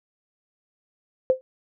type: tone with exponential decay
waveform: sine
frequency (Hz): 518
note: C5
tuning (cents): -17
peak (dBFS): -11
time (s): 1.3-1.41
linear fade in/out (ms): 0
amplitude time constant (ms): 23
effects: none